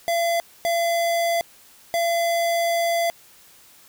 square tone bursts at uneven times, 679 Hz, F5, 49 cents flat, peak -20 dBFS, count 3, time 0.08-0.4 / 0.65-1.41 / 1.94-3.1 s, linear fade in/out 0 ms, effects white hiss -51 dBFS RMS until 3.88 s

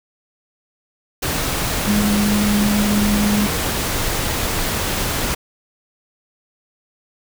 sine tone in noise, 207 Hz, G#3, 5 cents flat, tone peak -15 dBFS, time 1.87-3.47 s, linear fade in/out 10 ms, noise pink, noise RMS -21 dBFS, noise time 1.22-5.35 s, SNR +3 dB, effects none

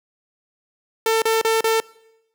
sawtooth tone bursts, 447.6 Hz, A4, 30 cents sharp, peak -12 dBFS, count 4, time 1.06-1.802 s, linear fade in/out 2 ms, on 160 ms, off 34 ms, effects noise-tail reverb RT60 0.9 s tail -23 dB re dry

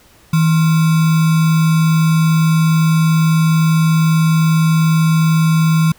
sine tone with sample-and-hold, 161.3 Hz, E3, 37 cents flat, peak -9 dBFS, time 0.33-5.92 s, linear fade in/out 5 ms, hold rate 1225 Hz, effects pink hiss -48 dBFS RMS until 5.98 s

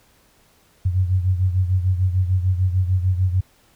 sine beating tone pair, 91.2 / 97.9 Hz, F#2 / G2, -24 / -2 cents, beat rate 6.7 Hz, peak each -17 / -23 dBFS, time 0.85-3.41 s, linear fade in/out 10 ms, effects pink hiss -57 dBFS RMS until 3.75 s

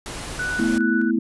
pink noise, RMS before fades -32 dBFS, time 0.06-0.78 s, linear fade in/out 0 ms
sine tone with tremolo, 1483 Hz, F#6, 4 cents sharp, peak -23 dBFS, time 0.39-1.11 s, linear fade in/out 5 ms, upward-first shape square, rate 2.4 Hz, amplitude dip 45%
sine chord, A suspended second, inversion none, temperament equal, 220 / 246.9 / 329.6 Hz, A3 / B3 / E4, 0 / 0 / 0 cents, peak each -22 dBFS, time 0.59-1.19 s, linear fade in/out 5 ms
effects resampled to 24000 Hz

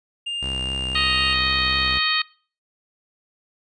triangle tone, 2808 Hz, F7, 9 cents sharp, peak -23 dBFS, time 0.26-1.34 s, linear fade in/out 10 ms
sawtooth tone with vibrato, 65.41 Hz, C2, in tune, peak -25 dBFS, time 0.42-1.99 s, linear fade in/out 10 ms, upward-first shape triangle, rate 3.9 Hz, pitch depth 45 cents each way
harmonic tone, 625 Hz, D#5, 8 cents sharp, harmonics 2 / 3 / 4 / 5 / 6 / 7, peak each -26 / -26 / -26 / -26 / -26 / -26 dBFS, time 0.95-2.22 s, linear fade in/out 5 ms
effects noise-tail reverb RT60 0.4 s tail -22 dB re dry + resampled to 22050 Hz

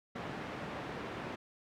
pink band-pass noise, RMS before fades -42 dBFS, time 0.15-1.36 s, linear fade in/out 10 ms, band 130 to 2100 Hz, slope 12 dB/octave, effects none

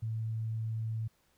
sine tone, 111.5 Hz, A2, 23 cents sharp, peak -32 dBFS, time 0.02-1.08 s, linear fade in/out 10 ms, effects pink hiss -71 dBFS RMS until 1.37 s

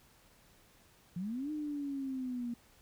sine linear two-way sweep, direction up then down, 166.9 to 306.6 to 235 Hz, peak -35 dBFS, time 1.16-2.54 s, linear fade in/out 5 ms, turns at 1.51 s, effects pink hiss -64 dBFS RMS until 2.81 s

